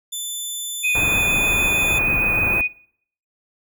15% pulse tone with pitch glide, 3520 to 3500 Hz, A7 to A7, 0 to -10 cents, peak -19 dBFS, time 0.12-1.99 s, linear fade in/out 10 ms, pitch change -10 cents, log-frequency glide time 1.03-1.31 s
sine tone with vibrato, 2487 Hz, D#7, 1 cent flat, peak -17 dBFS, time 0.83-2.68 s, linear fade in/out 20 ms, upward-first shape triangle, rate 6.5 Hz, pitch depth 14 cents each way
pink band-stop noise, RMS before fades -26 dBFS, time 0.95-2.61 s, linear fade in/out 0 ms, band 1700 to 14000 Hz, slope 24 dB/octave
effects noise-tail reverb RT60 0.6 s tail -22 dB re dry

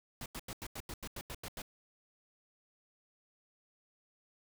pink noise bursts, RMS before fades -43 dBFS, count 11, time 0.21-1.619 s, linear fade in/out 2 ms, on 49 ms, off 87 ms, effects none

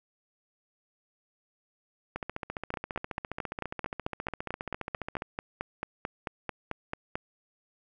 two click trains, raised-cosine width 0.5 ms, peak -17 / -19 dBFS, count 21 / 46, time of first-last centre 2.74-7.155 / 2.16-5.221 s, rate 4.53 / 14.7 Hz, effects none

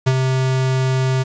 square tone with ADSR envelope, 130.81 Hz, C3, in tune, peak -11 dBFS, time 0.06-1.24 s, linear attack 14 ms, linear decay 51 ms, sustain -5 dB, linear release 22 ms, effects resampled to 16000 Hz + 7-bit

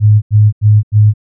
sine tone bursts, 105.9 Hz, G#2, 34 cents sharp, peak -3 dBFS, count 4, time 0-1.138 s, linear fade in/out 50 ms, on 220 ms, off 86 ms, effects none

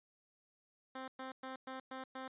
10% pulse tone bursts, 261.8 Hz, C4, 1 cent sharp, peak -35 dBFS, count 6, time 0.95-2.28 s, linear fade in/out 5 ms, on 130 ms, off 110 ms, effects resampled to 8000 Hz

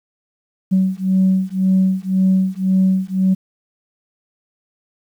sine beating tone pair, 187.8 / 189.7 Hz, F#3 / F#3, +26 / +43 cents, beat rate 1.9 Hz, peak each -15 / -15 dBFS, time 0.71-3.35 s, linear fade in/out 20 ms, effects tanh soft clip ceiling -7 dBFS + 8-bit

